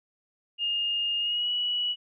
sine tone with pitch glide, 2833 to 2935 Hz, F7 to F#7, +24 to -15 cents, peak -25 dBFS, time 0.58-1.96 s, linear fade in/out 50 ms, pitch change +61 cents, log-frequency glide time 1.19-1.5 s, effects none

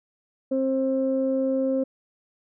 sine tone pair together, 265.3 / 530.6 Hz, C4 / C5, +24 / +24 cents, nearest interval octave, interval 1200 cents, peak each -23 dBFS, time 0.51-1.84 s, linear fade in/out 10 ms, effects tanh soft clip ceiling -14 dBFS

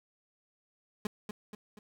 30% pulse tone with echo, 209.7 Hz, G#3, 17 cents sharp, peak -28 dBFS, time 1.05-1.07 s, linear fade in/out 2 ms, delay 240 ms, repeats 3, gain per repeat -6 dB, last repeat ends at 1.79 s, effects none

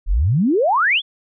sine exponential sweep, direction up, 35.08 to 3574 Hz, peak -13 dBFS, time 0.06-1.02 s, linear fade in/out 50 ms, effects none

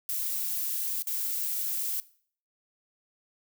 violet noise with dropouts, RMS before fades -31 dBFS, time 0.09-2 s, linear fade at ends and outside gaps 0 ms, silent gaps 1.022-1.071 s, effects noise-tail reverb RT60 0.5 s tail -19 dB re dry

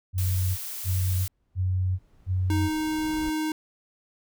sine tone bursts, 92.5 Hz, F#2, in tune, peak -22 dBFS, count 4, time 0.13-2.7 s, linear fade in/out 50 ms, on 440 ms, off 270 ms
blue noise, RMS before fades -35 dBFS, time 0.18-1.28 s, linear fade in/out 2 ms
brown noise with exponential growth, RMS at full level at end -37 dBFS, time 0.95-3.3 s, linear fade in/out 1 ms, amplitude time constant 510 ms
square tone, 311.1 Hz, D#4, in tune, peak -26 dBFS, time 2.5-3.52 s, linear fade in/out 2 ms
effects none

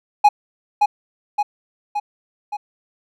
triangle tone with echo, 830.6 Hz, G#5, in tune, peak -5 dBFS, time 0.24-0.29 s, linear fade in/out 10 ms, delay 570 ms, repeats 4, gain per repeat -4 dB, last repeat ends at 2.57 s, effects none

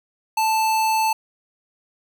square tone, 880 Hz, A5, in tune, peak -18 dBFS, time 0.37-1.13 s, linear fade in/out 5 ms, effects none

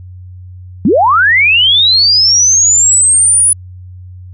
sine linear sweep, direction up, 161.4 to 9956 Hz, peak -5 dBFS, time 0.85-3.53 s, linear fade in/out 2 ms, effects added 91 Hz sine -28 dBFS peak until 4.33 s

